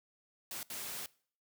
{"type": "noise bursts at uneven times", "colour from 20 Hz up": "white", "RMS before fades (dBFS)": -42, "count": 2, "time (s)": [[0.51, 0.63], [0.7, 1.06]], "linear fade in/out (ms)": 2, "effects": ["noise-tail reverb RT60 0.5 s tail -22 dB re dry", "high-pass 100 Hz 12 dB/octave"]}